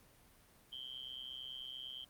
sine tone with amplitude modulation, 3136 Hz, G7, in tune, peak -40 dBFS, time 0.72-2.05 s, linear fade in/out 10 ms, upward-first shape sine, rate 129 Hz, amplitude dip 95%, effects pink hiss -65 dBFS RMS until 2.09 s + Opus 32 kbps

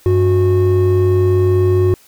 triangle tone pair together, 96.6 / 365.1 Hz, G2 / F#4, -25 / -23 cents, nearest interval octave + major seventh, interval 2302 cents, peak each -10 dBFS, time 0.06-1.94 s, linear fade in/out 0 ms, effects tanh soft clip ceiling -2 dBFS + white hiss -48 dBFS RMS until 2.07 s

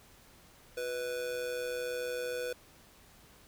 square tone with amplitude modulation, 493.9 Hz, B4, in tune, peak -32 dBFS, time 0.77-2.53 s, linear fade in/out 5 ms, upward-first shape sine, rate 133 Hz, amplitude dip 60%, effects pink hiss -59 dBFS RMS until 3.47 s

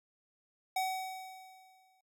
square tone with exponential decay, 754 Hz, F#5, 32 cents sharp, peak -30 dBFS, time 0.76-2.01 s, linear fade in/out 5 ms, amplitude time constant 270 ms, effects noise-tail reverb RT60 0.1 s tail -24 dB re dry

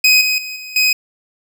25% pulse tone with level steps, 2514 Hz, D#7, 17 cents sharp, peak -4 / -10 / -21 / -25 / -7 dBFS, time 0.04-0.93 s, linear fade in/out 5 ms, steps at 0.21 / 0.38 / 0.56 / 0.76 s, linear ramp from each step 2 ms, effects none

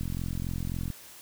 click train, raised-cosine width 5 ms, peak -21 dBFS, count 40, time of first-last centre 0.01-0.902 s, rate 43.7 Hz, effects white hiss -49 dBFS RMS until 1.21 s

